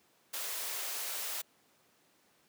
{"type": "high-pass noise", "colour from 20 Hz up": "white", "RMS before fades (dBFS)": -38, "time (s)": [0.33, 1.42], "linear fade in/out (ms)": 10, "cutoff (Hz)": 410, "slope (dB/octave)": 24, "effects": ["pink hiss -68 dBFS RMS until 2.48 s", "high-pass 200 Hz 12 dB/octave"]}